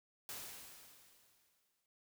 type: noise with exponential decay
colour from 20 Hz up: white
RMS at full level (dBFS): -45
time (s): 0.29-1.86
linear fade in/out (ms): 1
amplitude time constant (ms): 340
effects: none